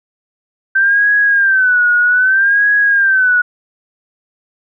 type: tone with vibrato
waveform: sine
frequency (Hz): 1551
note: G6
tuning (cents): -19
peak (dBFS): -8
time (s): 0.75-3.42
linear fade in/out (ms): 10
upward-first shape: sine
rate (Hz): 0.63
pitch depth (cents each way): 120
effects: none